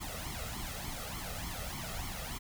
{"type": "noise with flanger", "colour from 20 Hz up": "pink", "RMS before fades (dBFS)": -40, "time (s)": [0, 2.39], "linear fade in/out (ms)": 20, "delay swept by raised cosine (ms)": [0.92, 1.57], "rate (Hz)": 3.4, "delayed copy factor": 0.75, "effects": []}